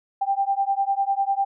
sine beating tone pair, 784 / 794 Hz, G5 / G5, 0 / +22 cents, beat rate 10 Hz, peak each -23 / -23 dBFS, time 0.21-1.45 s, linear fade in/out 10 ms, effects none

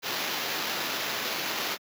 violet noise with sample-and-hold, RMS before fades -31 dBFS, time 0.02-1.78 s, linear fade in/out 50 ms, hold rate 8820 Hz, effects high-pass 200 Hz 12 dB/octave

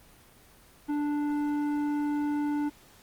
sine tone with tanh clipping, 293.7 Hz, D4, in tune, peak -28 dBFS, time 0.88-2.7 s, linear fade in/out 20 ms, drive 11 dB, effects pink hiss -56 dBFS RMS until 3.02 s + Opus 24 kbps

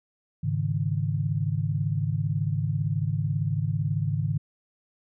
sine chord, Ab suspended fourth, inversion none, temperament equal with one note detuned, 103.83 / 138.59 / 156.65 Hz, Ab2 / Db3 / Eb3, 0 / 0 / +12 cents, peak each -28 dBFS, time 0.43-4.38 s, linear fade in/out 10 ms, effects none

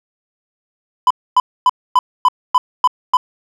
triangle tone bursts, 1003 Hz, B5, 26 cents sharp, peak -5 dBFS, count 8, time 1.07-3.17 s, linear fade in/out 2 ms, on 35 ms, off 260 ms, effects none

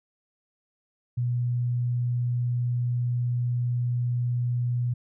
sine tone, 121.9 Hz, B2, 22 cents flat, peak -23 dBFS, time 1.17-4.94 s, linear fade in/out 10 ms, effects none

